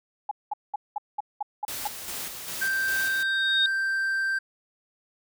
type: tone bursts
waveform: sine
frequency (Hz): 833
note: G#5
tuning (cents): +5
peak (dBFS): -25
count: 8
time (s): 0.29-1.874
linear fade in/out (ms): 5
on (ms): 23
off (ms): 200
type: noise with tremolo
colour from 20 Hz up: white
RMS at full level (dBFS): -34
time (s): 1.68-3.23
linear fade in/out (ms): 2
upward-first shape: square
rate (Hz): 2.5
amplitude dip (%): 40
type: tone with exponential growth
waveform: sine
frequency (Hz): 3713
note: A#7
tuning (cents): -8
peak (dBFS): -19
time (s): 2.55-3.66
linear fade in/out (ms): 2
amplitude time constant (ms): 240
type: tone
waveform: triangle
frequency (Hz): 1568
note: G6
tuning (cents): 0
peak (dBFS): -22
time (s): 2.61-4.39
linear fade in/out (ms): 10
effects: none